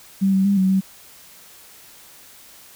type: tone with pitch steps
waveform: sine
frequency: 194.1 / 191.7 / 199.8 / 188.6 / 191.3 Hz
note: G3 / G3 / G3 / F#3 / G3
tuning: -17 / -38 / +33 / +33 / -42 cents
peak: -14 dBFS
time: 0.21-0.81 s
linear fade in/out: 20 ms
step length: 120 ms
effects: white hiss -46 dBFS RMS until 2.75 s